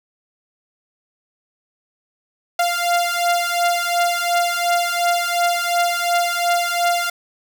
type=beating tone pair; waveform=sawtooth; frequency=695 / 697.8 Hz; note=F5 / F5; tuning=-9 / -2 cents; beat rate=2.8 Hz; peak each=-16 dBFS; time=2.59-7.1 s; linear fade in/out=5 ms; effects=none